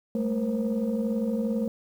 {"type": "tone cluster", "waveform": "sine", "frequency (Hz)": [204.5, 222.1, 477.7, 530], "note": ["G#3", "A3", "A#4", "C5"], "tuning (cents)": [-26, 16, 42, 22], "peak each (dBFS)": [-33, -25, -32, -33], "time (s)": [0.15, 1.68], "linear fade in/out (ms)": 2, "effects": ["tanh soft clip ceiling -18 dBFS", "9-bit"]}